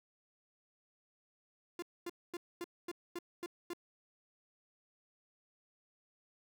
45% pulse tone bursts, 347.6 Hz, F4, 8 cents flat, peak -39 dBFS, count 8, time 1.79-3.734 s, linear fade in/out 2 ms, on 33 ms, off 240 ms, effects none

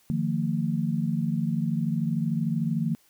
sine tone cluster, 152.5 / 172.7 / 225.9 Hz, D#3 / F3 / A3, -34 / -19 / +46 cents, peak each -28 dBFS, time 0.1-2.95 s, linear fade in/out 0 ms, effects white hiss -62 dBFS RMS until 3.09 s

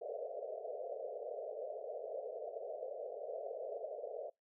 white band-pass noise, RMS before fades -44 dBFS, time 0.01-4.3 s, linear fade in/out 10 ms, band 430 to 680 Hz, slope 96 dB/octave, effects noise-tail reverb RT60 0.2 s tail -26 dB re dry

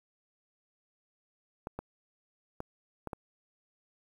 clicks, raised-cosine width 1 ms, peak -23 dBFS, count 5, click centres 1.671 / 1.79 / 2.604 / 3.073 / 3.132 s, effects 9-bit

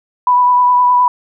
sine tone with vibrato, 987.8 Hz, B5, in tune, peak -7 dBFS, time 0.27-1.08 s, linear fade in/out 2 ms, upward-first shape sine, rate 9.7 Hz, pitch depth 16 cents each way, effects none

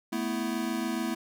square chord, A suspended second, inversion none, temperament equal, 220 / 246.9 / 329.6 Hz, A3 / B3 / E4, 0 / 0 / 0 cents, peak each -34 dBFS, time 0.12-1.15 s, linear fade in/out 10 ms, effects none

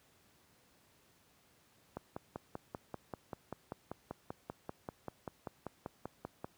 click train, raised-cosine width 1 ms, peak -26 dBFS, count 24, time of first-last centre 1.97-6.445 s, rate 5.14 Hz, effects pink hiss -68 dBFS RMS until 6.57 s + high-pass 80 Hz 12 dB/octave

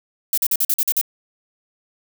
violet noise bursts, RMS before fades -18 dBFS, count 8, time 0.33-1.013 s, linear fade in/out 2 ms, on 46 ms, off 45 ms, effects none

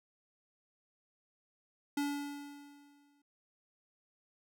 square tone with exponential decay, 286.6 Hz, D4, 42 cents flat, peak -31 dBFS, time 1.97-3.22 s, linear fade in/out 5 ms, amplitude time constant 270 ms, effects none

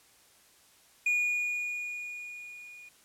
triangle tone with level ramp, 2445 Hz, D#7, 31 cents flat, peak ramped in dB -22 to -46 dBFS, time 1.06-2.89 s, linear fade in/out 5 ms, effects white hiss -61 dBFS RMS until 3.04 s + low-pass 12000 Hz 12 dB/octave

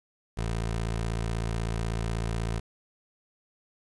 20% pulse tone, 56.2 Hz, A1, 37 cents sharp, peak -23 dBFS, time 0.37-2.6 s, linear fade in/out 10 ms, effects resampled to 24000 Hz + 9-bit

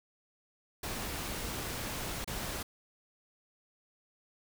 pink noise with dropouts, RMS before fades -38 dBFS, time 0.83-2.63 s, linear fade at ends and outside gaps 5 ms, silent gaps 2.245-2.275 s, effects none

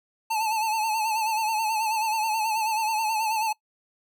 square tone with vibrato, 877 Hz, A5, 6 cents flat, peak -24 dBFS, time 0.3-3.53 s, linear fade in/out 10 ms, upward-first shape sine, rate 9.3 Hz, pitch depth 61 cents each way, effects noise-tail reverb RT60 0.1 s tail -22 dB re dry

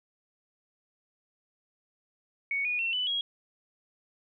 sine tone with pitch steps, 2227 / 2457 / 2710 / 2990 / 3298 Hz, C#7 / D#7 / E7 / F#7 / G#7, +7 / -22 / +47 / +17 / -13 cents, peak -27 dBFS, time 2.51-3.21 s, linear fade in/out 2 ms, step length 140 ms, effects none

